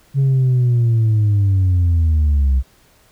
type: linear sweep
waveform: sine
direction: down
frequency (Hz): 138.59 to 63.5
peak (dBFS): -9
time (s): 0.14-2.63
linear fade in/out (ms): 50
effects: tanh soft clip ceiling -10 dBFS + pink hiss -53 dBFS RMS until 3.11 s